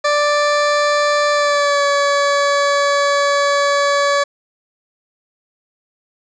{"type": "tone with pitch glide", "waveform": "20% pulse", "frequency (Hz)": [587.3, 568.3], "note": ["D5", "C#5"], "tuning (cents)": [0, 43], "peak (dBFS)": -8, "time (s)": [0.04, 4.24], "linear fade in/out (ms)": 10, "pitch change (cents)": -57, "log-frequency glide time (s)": [1.32, 1.84], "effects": ["resampled to 16000 Hz", "7-bit"]}